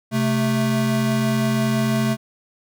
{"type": "tone pair together", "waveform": "square", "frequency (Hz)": [130.81, 220], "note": ["C3", "A3"], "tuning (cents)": [0, 0], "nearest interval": "major sixth", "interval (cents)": 900, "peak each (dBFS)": [-23, -20], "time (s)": [0.11, 2.17], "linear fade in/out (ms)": 50, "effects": []}